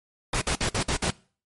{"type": "noise bursts", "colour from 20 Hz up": "pink", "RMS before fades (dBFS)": -25, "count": 6, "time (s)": [0.33, 1.106], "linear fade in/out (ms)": 5, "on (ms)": 86, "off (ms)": 52, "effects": ["noise-tail reverb RT60 0.4 s tail -22 dB re dry", "MP3 48 kbps"]}